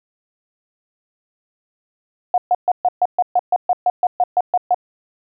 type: tone bursts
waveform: sine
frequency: 722 Hz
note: F#5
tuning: 43 cents flat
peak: -11 dBFS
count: 15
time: 2.34-4.745 s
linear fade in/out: 2 ms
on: 39 ms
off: 130 ms
effects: none